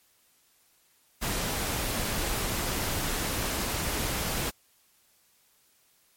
pink noise, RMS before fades -30 dBFS, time 1.21-4.51 s, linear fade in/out 20 ms, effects white hiss -65 dBFS RMS until 6.16 s + MP3 64 kbps

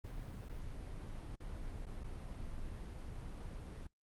brown noise with dropouts, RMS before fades -45 dBFS, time 0.04-3.87 s, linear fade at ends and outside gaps 5 ms, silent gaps 0.488-0.493 / 1.358-1.402 / 1.857-1.865 / 2.037-2.041 s, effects noise-tail reverb RT60 0.1 s tail -24 dB re dry + Opus 32 kbps

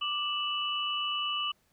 sine tone cluster, 1180 / 2658 / 2952 Hz, D6 / E7 / F#7, +8 / +14 / -5 cents, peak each -34 / -39 / -31 dBFS, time 0.01-1.52 s, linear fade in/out 10 ms, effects pink hiss -70 dBFS RMS until 1.72 s

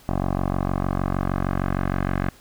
10% pulse tone with low-pass filter sweep, 46.48 Hz, F#1, 9 cents sharp, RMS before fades -24 dBFS, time 0.09-2.29 s, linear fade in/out 0 ms, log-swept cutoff 910 to 1700 Hz, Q 1.8, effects pink hiss -51 dBFS RMS until 2.4 s

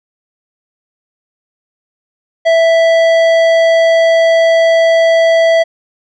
sine tone with tanh clipping, 659.3 Hz, E5, in tune, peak -8 dBFS, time 2.45-5.64 s, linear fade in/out 20 ms, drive 13 dB, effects none

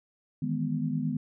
sine chord, E major seventh, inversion third, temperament equal, 155.56 / 164.81 / 207.7 / 246.9 Hz, D#3 / E3 / G#3 / B3, 0 / 0 / 0 / 0 cents, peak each -31 / -36 / -34 / -31 dBFS, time 0.42-1.17 s, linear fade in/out 5 ms, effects none

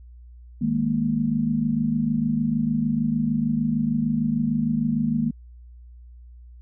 sine chord, D# suspended fourth, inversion none, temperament equal with one note detuned, 155.56 / 206.5 / 233.1 Hz, D#3 / G#3 / A#3, 0 / -10 / 0 cents, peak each -27 / -26 / -22 dBFS, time 0.61-5.31 s, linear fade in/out 10 ms, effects added 60 Hz sine -42 dBFS peak until 6.61 s

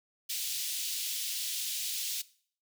pink high-pass noise, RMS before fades -35 dBFS, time 0.29-2.22 s, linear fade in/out 10 ms, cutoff 3100 Hz, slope 24 dB/octave, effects noise-tail reverb RT60 0.5 s tail -19 dB re dry

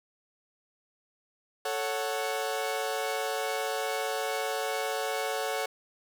sawtooth chord, F# minor, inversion first, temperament equal, 440 / 554.4 / 740 Hz, A4 / C#5 / F#5, 0 / 0 / 0 cents, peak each -30 dBFS, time 1.65-5.66 s, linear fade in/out 5 ms, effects none

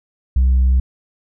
sine tone, 64 Hz, C2, 38 cents flat, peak -8 dBFS, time 0.36-0.8 s, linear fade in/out 5 ms, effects tanh soft clip ceiling -9 dBFS

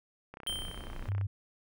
click train, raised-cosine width 0.5 ms, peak -30 dBFS, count 29, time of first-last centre 0.34-1.212 s, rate 32.1 Hz
square tone with exponential decay, 3136 Hz, G7, in tune, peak -31 dBFS, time 0.47-1.12 s, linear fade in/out 0 ms, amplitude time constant 140 ms
brown noise, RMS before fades -42 dBFS, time 0.49-1.09 s, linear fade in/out 0 ms
sine tone, 99 Hz, G2, 18 cents sharp, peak -29 dBFS, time 1.08-1.27 s, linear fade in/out 10 ms
effects none

